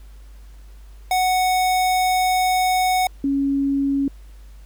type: tone pair in turn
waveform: square / sine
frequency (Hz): 740 / 277.2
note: F#5 / C#4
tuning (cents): 0 / 0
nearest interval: octave + perfect fourth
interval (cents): 1700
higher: first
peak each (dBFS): -17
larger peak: neither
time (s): 1.11-3.07 / 3.24-4.08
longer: first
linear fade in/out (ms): 2
effects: added 50 Hz sine -39 dBFS peak until 4.65 s + pink hiss -56 dBFS RMS until 4.65 s